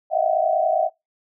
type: tone cluster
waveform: sine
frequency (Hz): 620 / 650 / 705 / 761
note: D#5 / E5 / F5 / F#5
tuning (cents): -6 / -24 / +16 / +48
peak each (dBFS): -23 / -22 / -23 / -23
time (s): 0.1-0.9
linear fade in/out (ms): 50
effects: noise-tail reverb RT60 0.2 s tail -26 dB re dry